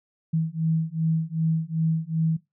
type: beating tone pair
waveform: sine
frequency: 160 / 162.6 Hz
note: D#3 / E3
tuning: +49 / -23 cents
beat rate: 2.6 Hz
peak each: -25 dBFS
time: 0.33-2.37 s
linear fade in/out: 10 ms
effects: noise-tail reverb RT60 0.2 s tail -19 dB re dry